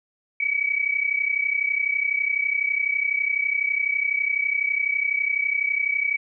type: tone pair together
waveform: sine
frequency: 2261 / 2293 Hz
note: C#7 / D7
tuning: +34 / -42 cents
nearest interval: unison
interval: 24 cents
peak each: -23 / -24 dBFS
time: 0.4-6.17 s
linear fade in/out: 5 ms
effects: none